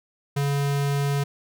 square tone, 141.4 Hz, C#3, 35 cents sharp, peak -22 dBFS, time 0.36-1.24 s, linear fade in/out 10 ms, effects none

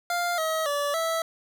25% pulse tone with pitch steps, 699 / 638 / 576 / 655 Hz, F5 / D#5 / D5 / E5, +1 / +43 / -34 / -11 cents, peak -21 dBFS, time 0.1-1.22 s, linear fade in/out 2 ms, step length 280 ms, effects none

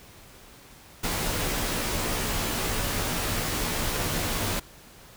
pink noise with comb filter, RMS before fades -28 dBFS, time 1.03-4.6 s, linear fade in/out 10 ms, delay 15 ms, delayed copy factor -0.7, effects pink hiss -50 dBFS RMS until 5.16 s

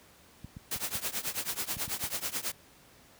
clicks, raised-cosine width 5 ms, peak -29 dBFS, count 7, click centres 0.445 / 0.568 / 0.76 / 0.954 / 1.768 / 1.879 / 2.038 s
white noise with tremolo, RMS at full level -31 dBFS, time 0.71-2.52 s, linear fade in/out 5 ms, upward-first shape triangle, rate 9.2 Hz, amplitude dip 95%
effects pink hiss -58 dBFS RMS until 3.19 s + high-pass 60 Hz 12 dB/octave

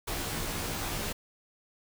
pink noise with comb filter, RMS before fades -34 dBFS, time 0.07-1.13 s, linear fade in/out 10 ms, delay 16 ms, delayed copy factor -0.85, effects none

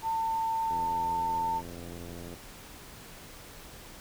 sine tone, 898 Hz, A5, 35 cents sharp, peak -27 dBFS, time 0.02-1.62 s, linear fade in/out 50 ms
click train, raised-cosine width 2 ms, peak -31 dBFS, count 141, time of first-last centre 0.71-2.34 s, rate 85.9 Hz
effects pink hiss -48 dBFS RMS until 4 s

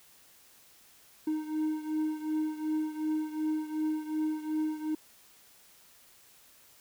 triangle beating tone pair, 309.2 / 311.9 Hz, D#4 / D#4, -11 / +4 cents, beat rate 2.7 Hz, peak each -29 / -33 dBFS, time 1.27-4.95 s, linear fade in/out 5 ms, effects white hiss -59 dBFS RMS until 6.8 s

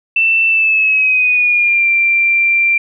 sine tone with pitch glide, 2669 to 2364 Hz, E7 to D7, +21 to +11 cents, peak -9 dBFS, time 0.16-2.78 s, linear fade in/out 5 ms, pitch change -210 cents, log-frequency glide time 0.47-1.88 s, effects none

